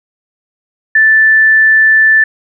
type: tone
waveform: sine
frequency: 1760 Hz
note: A6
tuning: in tune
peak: -4 dBFS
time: 0.95-2.24 s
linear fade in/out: 5 ms
effects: none